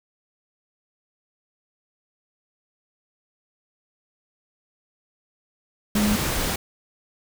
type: tone in noise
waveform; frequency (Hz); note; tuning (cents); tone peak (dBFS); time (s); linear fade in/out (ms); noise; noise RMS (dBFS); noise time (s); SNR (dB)
sine; 209.5; G#3; +15; -19; 5.95-6.16; 5; pink; -25; 5.95-6.56; +3
effects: none